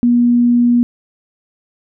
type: tone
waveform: sine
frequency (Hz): 240.6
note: B3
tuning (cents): -45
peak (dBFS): -8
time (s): 0.03-0.83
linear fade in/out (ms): 0
effects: none